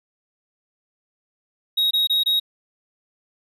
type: tone bursts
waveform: triangle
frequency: 3786 Hz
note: A#7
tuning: 26 cents sharp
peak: -15 dBFS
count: 4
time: 1.77-2.399 s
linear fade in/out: 10 ms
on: 140 ms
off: 23 ms
effects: none